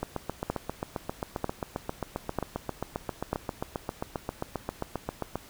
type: two click trains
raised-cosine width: 1 ms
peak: -13 / -16 dBFS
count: 4 / 41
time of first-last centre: 0.5-3.33 / 0.03-5.356 s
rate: 1.06 / 7.51 Hz
effects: pink hiss -51 dBFS RMS until 5.49 s

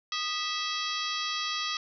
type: harmonic tone with a mistuned harmonic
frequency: 654 Hz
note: E5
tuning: 14 cents flat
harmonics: 2 / 3 / 4 / 5 / 6 / 7 / 8 / 9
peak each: -35 / -39 / -39 / -36 / -37 / -39 / -39 / -44 dBFS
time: 0.12-1.77 s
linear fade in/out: 2 ms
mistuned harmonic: 2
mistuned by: -97 cents
effects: none

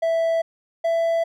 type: tone pair in turn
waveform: triangle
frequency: 659.3 / 665 Hz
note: E5 / E5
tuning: 0 / +15 cents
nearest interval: unison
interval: 15 cents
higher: second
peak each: -16 / -16 dBFS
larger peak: neither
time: 0.02-0.42 / 0.84-1.24 s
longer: neither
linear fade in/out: 10 ms
effects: none

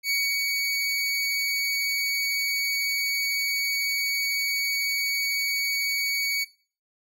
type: tone with ADSR envelope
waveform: 25% pulse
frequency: 2247 Hz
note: C#7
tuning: 23 cents sharp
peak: -18 dBFS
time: 0.03-6.45 s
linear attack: 72 ms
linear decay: 280 ms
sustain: -2 dB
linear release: 20 ms
effects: noise-tail reverb RT60 0.4 s tail -19 dB re dry

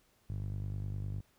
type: tone with band-pass filter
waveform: sawtooth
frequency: 49.86 Hz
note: G1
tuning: 30 cents sharp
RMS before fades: -38 dBFS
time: 0.29-1.21 s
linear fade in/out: 10 ms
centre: 110 Hz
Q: 2.4
effects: pink hiss -70 dBFS RMS until 1.38 s

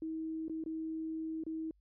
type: tone with dropouts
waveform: sine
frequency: 319.7 Hz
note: D#4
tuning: 47 cents sharp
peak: -36 dBFS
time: 0.02-1.71 s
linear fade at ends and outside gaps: 2 ms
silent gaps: 0.482-0.496 / 0.639-0.661 / 1.437-1.465 s
effects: added 50 Hz sine -66 dBFS peak until 1.8 s

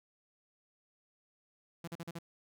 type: tone bursts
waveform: sawtooth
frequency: 168.4 Hz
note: E3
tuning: 37 cents sharp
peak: -36 dBFS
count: 5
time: 1.84-2.188 s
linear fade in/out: 5 ms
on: 36 ms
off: 42 ms
effects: none

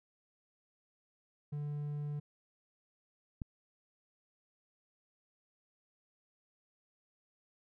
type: tone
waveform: triangle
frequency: 146.83 Hz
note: D3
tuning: in tune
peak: -34 dBFS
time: 1.52-2.2 s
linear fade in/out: 10 ms
type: click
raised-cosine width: 5 ms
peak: -27 dBFS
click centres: 3.418 s
effects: none

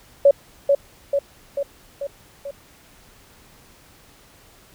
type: tone with echo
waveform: sine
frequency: 562 Hz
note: C#5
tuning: 24 cents sharp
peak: -8 dBFS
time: 0.25-0.31 s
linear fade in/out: 5 ms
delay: 440 ms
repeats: 5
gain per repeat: -4 dB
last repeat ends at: 2.51 s
effects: pink hiss -51 dBFS RMS until 4.74 s

